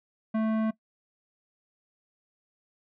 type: tone with tanh clipping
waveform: sine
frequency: 220 Hz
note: A3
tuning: in tune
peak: -26 dBFS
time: 0.34-0.71 s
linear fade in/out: 10 ms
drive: 15 dB
effects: noise-tail reverb RT60 0.1 s tail -20 dB re dry